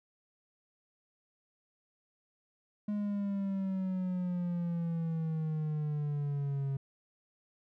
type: exponential sweep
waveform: triangle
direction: down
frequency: 209 to 136.1 Hz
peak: -29 dBFS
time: 2.88-6.77 s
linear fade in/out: 5 ms
effects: none